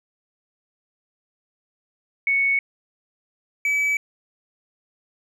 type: tone pair in turn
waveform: sine / triangle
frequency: 2217 / 2291 Hz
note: C#7 / D7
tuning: 0 / -44 cents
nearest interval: minor second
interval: 56 cents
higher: second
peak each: -17 dBFS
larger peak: neither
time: 2.27-2.59 / 3.65-3.97 s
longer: neither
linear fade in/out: 2 ms
effects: none